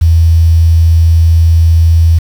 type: tone with quantisation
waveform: sine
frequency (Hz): 82.41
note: E2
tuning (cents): 0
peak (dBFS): -3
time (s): 0.01-2.19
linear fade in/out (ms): 10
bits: 5
effects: none